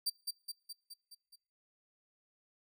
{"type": "tone with echo", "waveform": "sawtooth", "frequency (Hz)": 4670, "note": "D8", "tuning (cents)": -11, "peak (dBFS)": -28, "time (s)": [0.06, 0.1], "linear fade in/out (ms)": 10, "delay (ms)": 210, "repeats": 6, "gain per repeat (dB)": -4, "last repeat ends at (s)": 1.36, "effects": ["noise-tail reverb RT60 0.6 s tail -26 dB re dry"]}